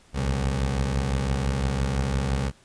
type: beating tone pair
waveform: 20% pulse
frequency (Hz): 61.74 / 67.64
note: B1 / C#2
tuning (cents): 0 / -42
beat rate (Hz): 5.9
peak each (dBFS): -25 / -19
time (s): 0.13-2.52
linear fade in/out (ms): 50
effects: pink hiss -57 dBFS RMS until 2.64 s + resampled to 22050 Hz